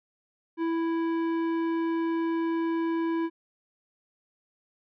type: tone with tanh clipping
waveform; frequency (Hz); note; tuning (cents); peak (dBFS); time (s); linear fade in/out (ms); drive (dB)
triangle; 330.3; E4; +4; -27; 0.57-3.3; 50; 17
effects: none